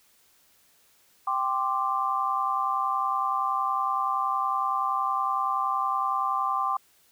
sine chord, G suspended fourth, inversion none, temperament just, 784 / 1045.3 / 1176 Hz, G5 / C6 / D6, 0 / -2 / +2 cents, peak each -30 / -28 / -27 dBFS, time 1.27-6.77 s, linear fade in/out 5 ms, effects white hiss -62 dBFS RMS until 7.11 s

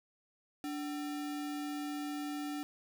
sine tone with sample-and-hold, 292.2 Hz, D4, 9 cents flat, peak -36 dBFS, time 0.64-2.63 s, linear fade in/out 0 ms, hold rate 1050 Hz, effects none

